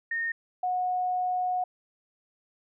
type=tone pair in turn; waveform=sine; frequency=1839 / 729.8 Hz; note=A#6 / F#5; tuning=-24 / -24 cents; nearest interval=octave + major third; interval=1600 cents; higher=first; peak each=-27 / -25 dBFS; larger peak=second; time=0.11-0.32 / 0.63-1.64 s; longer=second; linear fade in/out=5 ms; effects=none